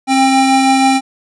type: tone pair together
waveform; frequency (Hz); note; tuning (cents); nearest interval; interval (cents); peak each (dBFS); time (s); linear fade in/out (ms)
square; 267.1 / 795; C4 / G5; +36 / +24; octave + perfect fifth; 1888; -12; 0.07-1.01; 50
effects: resampled to 24000 Hz